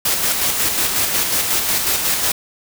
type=noise with tremolo; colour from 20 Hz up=white; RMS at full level=-17 dBFS; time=0.05-2.32 s; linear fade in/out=5 ms; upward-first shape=square; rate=5.5 Hz; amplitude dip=35%; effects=none